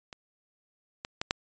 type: clicks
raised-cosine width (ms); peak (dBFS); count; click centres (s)
0.2; -25 / -18 / -13 / -8; 4; 0.128 / 1.049 / 1.215 / 1.309
effects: resampled to 16000 Hz